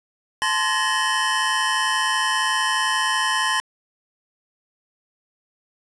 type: tone cluster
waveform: square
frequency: 872 / 1042 / 1709 / 1864 / 3015 Hz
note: A5 / C6 / G#6 / A#6 / F#7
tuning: -16 / -7 / +49 / -1 / +32 cents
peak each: -29 / -24 / -27 / -26 / -28 dBFS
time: 0.42-3.6 s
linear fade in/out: 0 ms
effects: resampled to 24000 Hz + 9-bit